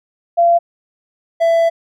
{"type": "tone pair in turn", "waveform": ["sine", "triangle"], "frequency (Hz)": [685, 666.3], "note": ["F5", "E5"], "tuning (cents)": [-34, 18], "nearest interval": "unison", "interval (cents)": 48, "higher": "first", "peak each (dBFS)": -8, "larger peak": "neither", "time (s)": [[0.37, 0.59], [1.4, 1.7]], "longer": "second", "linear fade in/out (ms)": 20, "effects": []}